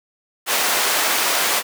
pink high-pass noise, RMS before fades -19 dBFS, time 0.46-1.63 s, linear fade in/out 50 ms, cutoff 660 Hz, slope 12 dB/octave, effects none

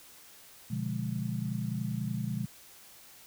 sine chord, B diminished seventh, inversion none, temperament equal with one note detuned, 123.47 / 146.83 / 177.26 / 207.7 Hz, B2 / D3 / F3 / Ab3, 0 / 0 / +26 / 0 cents, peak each -35 / -38 / -37 / -36 dBFS, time 0.7-2.46 s, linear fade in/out 10 ms, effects white hiss -54 dBFS RMS until 3.26 s

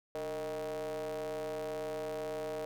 square ring-modulated tone, 82 Hz, E2, 9 cents flat, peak -34 dBFS, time 0.15-2.65 s, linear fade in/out 0 ms, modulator 541 Hz, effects none

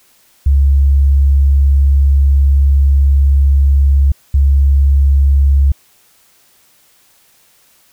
sine tone pair in turn, 69.3 / 69.3 Hz, C#2 / C#2, 0 / 0 cents, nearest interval unison, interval 0 cents, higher neither, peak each -6 dBFS, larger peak neither, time 0.46-4.12 / 4.34-5.72 s, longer first, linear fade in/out 5 ms, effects white hiss -51 dBFS RMS until 7.92 s

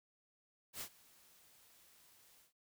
white noise with ADSR envelope, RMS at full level -43 dBFS, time 0.73-2.53 s, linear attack 78 ms, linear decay 78 ms, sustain -23 dB, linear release 120 ms, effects none

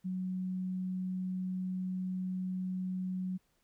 sine tone, 185 Hz, F#3, in tune, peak -33 dBFS, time 0.04-3.38 s, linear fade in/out 20 ms, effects pink hiss -75 dBFS RMS until 3.63 s

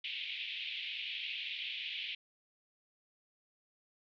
white band-pass noise, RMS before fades -41 dBFS, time 0.04-2.15 s, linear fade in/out 5 ms, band 2300 to 3500 Hz, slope 48 dB/octave, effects none

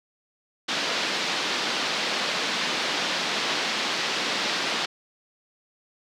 white band-pass noise, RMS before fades -27 dBFS, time 0.68-4.86 s, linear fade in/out 10 ms, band 180 to 4700 Hz, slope 24 dB/octave, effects none

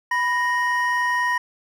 triangle tone pair together, 987.8 / 1864.7 Hz, B5 / A#6, 0 / 0 cents, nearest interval major seventh, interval 1100 cents, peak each -20 dBFS, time 0.11-1.38 s, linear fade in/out 5 ms, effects none

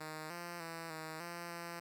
5% pulse tone with pitch steps, 155.9 / 173 / 165.3 / 158.4 / 172 / 170.9 Hz, D#3 / F3 / E3 / D#3 / F3 / F3, +4 / -16 / +5 / +31 / -26 / -37 cents, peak -32 dBFS, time 0-1.8 s, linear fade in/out 10 ms, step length 300 ms, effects none

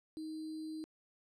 sine tone with sample-and-hold, 314 Hz, D#4, 16 cents sharp, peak -40 dBFS, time 0.17-0.84 s, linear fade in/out 0 ms, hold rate 4410 Hz, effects low-pass 9000 Hz 12 dB/octave

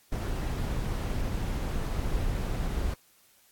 brown noise, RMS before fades -30 dBFS, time 0.12-2.94 s, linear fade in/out 5 ms, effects white hiss -62 dBFS RMS until 3.51 s + AAC 64 kbps

